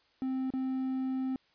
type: tone with dropouts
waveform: triangle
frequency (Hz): 261.6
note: C4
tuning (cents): 0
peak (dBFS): -28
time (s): 0.22-1.36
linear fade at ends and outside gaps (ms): 1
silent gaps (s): 0.504-0.537
effects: white hiss -68 dBFS RMS until 1.54 s + resampled to 11025 Hz